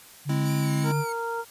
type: tone with pitch glide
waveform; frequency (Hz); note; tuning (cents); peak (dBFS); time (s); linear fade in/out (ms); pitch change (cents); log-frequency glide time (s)
sine; 144 to 145.84; D3 to D3; -34 to -12; -23; 0.25-1.05; 50; +22; 0.47-0.86
type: chord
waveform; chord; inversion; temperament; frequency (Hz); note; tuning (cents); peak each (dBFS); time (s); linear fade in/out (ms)
square; Ab augmented; none; equal; 207.7 / 261.6 / 329.6; Ab3 / C4 / E4; 0 / 0 / 0; -33; 0.29-0.92; 5
type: tone with vibrato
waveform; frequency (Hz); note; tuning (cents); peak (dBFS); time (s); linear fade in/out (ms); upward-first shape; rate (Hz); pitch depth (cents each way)
10% pulse; 2261; C#7; +34; -30; 0.45-1.13; 10; sine; 2.4; 97
type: harmonic tone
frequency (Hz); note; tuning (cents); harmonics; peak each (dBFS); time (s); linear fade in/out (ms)
463; A#4; -12; 1 / 2 / 3; -31 / -31 / -34; 0.83-1.45; 50
effects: white hiss -49 dBFS RMS until 1.5 s + resampled to 32000 Hz